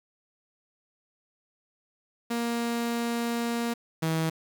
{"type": "tone pair in turn", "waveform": "sawtooth", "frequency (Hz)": [234.8, 161.18], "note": ["A#3", "E3"], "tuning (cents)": [13, -39], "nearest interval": "perfect fifth", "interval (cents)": 652, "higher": "first", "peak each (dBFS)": [-23, -21], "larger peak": "second", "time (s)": [[2.3, 3.74], [4.02, 4.3]], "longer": "first", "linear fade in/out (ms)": 10, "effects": ["8-bit"]}